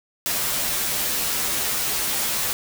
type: noise with comb filter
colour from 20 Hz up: white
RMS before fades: -24 dBFS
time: 0.26-2.53 s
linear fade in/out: 0 ms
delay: 11 ms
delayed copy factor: -1
effects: none